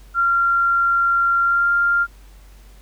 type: tone with pitch glide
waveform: sine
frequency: 1380 to 1395.2 Hz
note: F6 to F6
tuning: -21 to -2 cents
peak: -14 dBFS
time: 0.14-2.07 s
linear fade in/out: 50 ms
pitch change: +19 cents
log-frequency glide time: 1.43-1.71 s
effects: added 48 Hz sine -42 dBFS peak until 2.81 s + pink hiss -53 dBFS RMS until 2.81 s